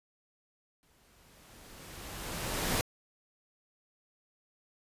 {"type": "noise with exponential growth", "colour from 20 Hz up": "pink", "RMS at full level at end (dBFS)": -29, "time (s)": [0.83, 2.81], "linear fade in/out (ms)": 0, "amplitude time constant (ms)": 430, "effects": ["resampled to 32000 Hz"]}